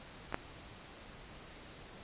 clicks, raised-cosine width 0.5 ms, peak -25 / -17 dBFS, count 2, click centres 0.325 / 0.344 s, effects pink hiss -52 dBFS RMS until 2.03 s + resampled to 8000 Hz

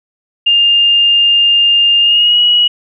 sine tone with pitch glide, 2810 to 2912 Hz, F7 to F#7, +10 to -28 cents, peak -6 dBFS, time 0.46-2.68 s, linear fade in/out 10 ms, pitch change +62 cents, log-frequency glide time 2-2.39 s, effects none

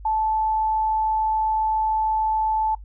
sine tone, 873 Hz, A5, 14 cents flat, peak -19 dBFS, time 0.05-2.75 s, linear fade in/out 5 ms, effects noise-tail reverb RT60 0.1 s tail -21 dB re dry + added 50 Hz sine -37 dBFS peak until 2.84 s

